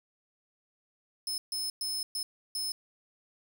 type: tone bursts at uneven times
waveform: sawtooth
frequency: 5210 Hz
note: E8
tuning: 21 cents flat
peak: -29 dBFS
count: 5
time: 1.27-1.38 / 1.52-1.7 / 1.81-2.03 / 2.15-2.23 / 2.55-2.72 s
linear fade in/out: 2 ms
effects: 10-bit